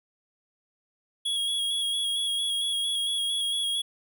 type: tone with vibrato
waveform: square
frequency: 3322 Hz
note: G#7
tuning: in tune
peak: -26 dBFS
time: 1.25-3.82 s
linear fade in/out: 10 ms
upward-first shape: square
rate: 4.4 Hz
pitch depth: 21 cents each way
effects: none